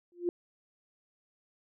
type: tone with exponential growth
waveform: sine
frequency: 350 Hz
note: F4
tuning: 4 cents sharp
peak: -23 dBFS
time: 0.12-0.29 s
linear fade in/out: 1 ms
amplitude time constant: 35 ms
effects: none